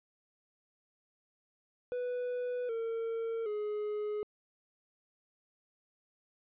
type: tone with pitch steps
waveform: triangle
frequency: 493.9 / 455.5 / 420.1 Hz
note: B4 / A#4 / G#4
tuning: 0 / -40 / +20 cents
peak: -31 dBFS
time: 1.92-4.23 s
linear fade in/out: 0 ms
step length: 770 ms
effects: resampled to 8000 Hz